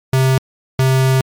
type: tone bursts at uneven times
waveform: square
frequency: 131.7 Hz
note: C3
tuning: 12 cents sharp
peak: -11 dBFS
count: 2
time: 0.13-0.38 / 0.79-1.21 s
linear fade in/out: 2 ms
effects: MP3 96 kbps